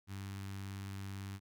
sawtooth tone with notch filter, 98 Hz, G2, in tune, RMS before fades -44 dBFS, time 0.07-1.4 s, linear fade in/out 50 ms, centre 540 Hz, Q 0.67, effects none

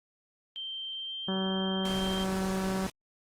sine tone with pitch glide, 3136 to 3163 Hz, G7 to G7, 0 to +15 cents, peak -35 dBFS, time 0.56-2.24 s, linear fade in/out 0 ms, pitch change +15 cents, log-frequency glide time 0.92-1.4 s
harmonic tone, 190 Hz, F#3, 46 cents sharp, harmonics 1 / 2 / 3 / 4 / 5 / 6 / 7 / 8 / 9, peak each -30 / -36 / -40 / -42 / -44 / -46 / -47 / -48 / -49 dBFS, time 1.28-2.87 s, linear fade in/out 5 ms
pink noise, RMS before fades -39 dBFS, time 1.85-2.9 s, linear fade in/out 2 ms
effects low-pass 11000 Hz 12 dB/octave + Opus 24 kbps

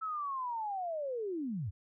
sine linear sweep, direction down, 1319 to 79.5 Hz, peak -34 dBFS, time 0.01-1.71 s, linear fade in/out 20 ms, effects none

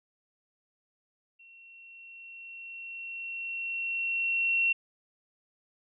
sine tone with level ramp, 2724 Hz, F7, 44 cents flat, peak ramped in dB -52 to -22 dBFS, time 1.39-4.73 s, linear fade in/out 10 ms, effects none

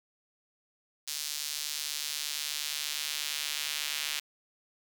square tone with high-pass filter sweep, 74.2 Hz, D2, 18 cents sharp, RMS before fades -35 dBFS, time 1.07-4.2 s, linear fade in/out 10 ms, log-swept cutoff 4700 to 2900 Hz, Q 1.2, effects none

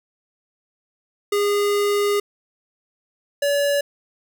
square tone pair in turn, 408.8 / 570.7 Hz, G#4 / D5, -27 / -50 cents, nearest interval tritone, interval 577 cents, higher second, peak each -18 dBFS, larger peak neither, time 1.32-2.2 / 3.42-3.81 s, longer first, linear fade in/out 5 ms, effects none

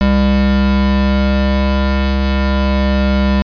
square tone pair together, 66.7 / 199.87 Hz, C2 / G3, +34 / +34 cents, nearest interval octave + perfect fifth, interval 1900 cents, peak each -14 dBFS, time 0.01-3.42 s, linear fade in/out 0 ms, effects resampled to 11025 Hz

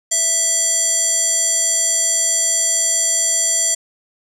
square tone with band-pass filter, 659.3 Hz, E5, in tune, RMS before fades -17 dBFS, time 0.11-3.75 s, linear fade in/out 10 ms, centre 7500 Hz, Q 6.8, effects none

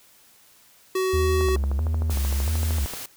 square tone, 375.4 Hz, F#4, 25 cents sharp, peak -22 dBFS, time 0.95-1.56 s, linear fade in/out 5 ms
triangle tone with vibrato, 74 Hz, D2, 14 cents sharp, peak -19 dBFS, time 1.13-2.86 s, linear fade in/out 10 ms, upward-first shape square, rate 1.5 Hz, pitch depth 120 cents each way
click train, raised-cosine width 1 ms, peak -20 dBFS, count 21, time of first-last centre 1.41-2.937 s, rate 13.1 Hz
white noise, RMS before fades -35 dBFS, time 2.1-3.06 s, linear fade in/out 5 ms
effects white hiss -55 dBFS RMS until 3.16 s

